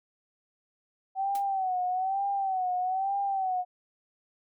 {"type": "tone with vibrato", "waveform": "sine", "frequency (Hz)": 761, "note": "F#5", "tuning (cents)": 48, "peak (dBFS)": -26, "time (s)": [1.15, 3.65], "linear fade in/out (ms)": 50, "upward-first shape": "sine", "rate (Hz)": 1.1, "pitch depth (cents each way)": 84}
{"type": "noise with exponential decay", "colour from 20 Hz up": "white", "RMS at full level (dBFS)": -40, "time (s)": [1.35, 1.46], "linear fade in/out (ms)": 1, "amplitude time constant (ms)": 23}
{"effects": []}